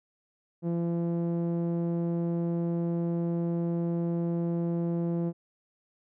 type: tone with low-pass filter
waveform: sawtooth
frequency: 170 Hz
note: F3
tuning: 46 cents flat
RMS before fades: -29 dBFS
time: 0.62-5.33 s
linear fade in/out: 50 ms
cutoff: 450 Hz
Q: 0.99
effects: none